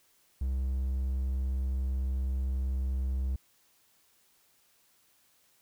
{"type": "tone", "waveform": "triangle", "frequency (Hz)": 65.41, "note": "C2", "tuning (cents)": 0, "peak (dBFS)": -26, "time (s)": [0.41, 3.36], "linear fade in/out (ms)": 5, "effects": ["white hiss -67 dBFS RMS until 5.61 s"]}